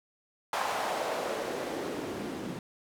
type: noise with band-pass filter sweep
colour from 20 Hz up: white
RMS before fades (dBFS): -34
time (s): 0.53-2.59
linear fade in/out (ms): 2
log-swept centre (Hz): 890 to 210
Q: 1.9
effects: none